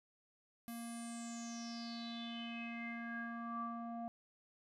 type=tone with low-pass filter sweep; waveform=square; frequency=233.1 Hz; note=A#3; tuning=in tune; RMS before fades=-45 dBFS; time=0.68-4.08 s; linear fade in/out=0 ms; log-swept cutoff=12000 to 800 Hz; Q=8.7; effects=none